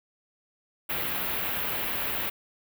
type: band-stop noise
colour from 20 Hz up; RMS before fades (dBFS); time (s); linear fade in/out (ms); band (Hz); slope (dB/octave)
white; -30; 0.89-2.3; 10; 3200 to 14000; 24
effects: none